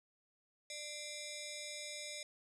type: ring-modulated tone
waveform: 10% pulse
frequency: 1480 Hz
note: F#6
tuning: in tune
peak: -32 dBFS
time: 0.7-2.23 s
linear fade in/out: 2 ms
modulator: 886 Hz
effects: resampled to 22050 Hz